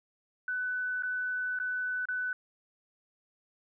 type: tone with dropouts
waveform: sine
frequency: 1498 Hz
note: F#6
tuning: 21 cents sharp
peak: -30 dBFS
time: 0.48-2.33 s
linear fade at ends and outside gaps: 2 ms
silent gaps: 1.024-1.033 / 1.589-1.599 / 2.055-2.086 s
effects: none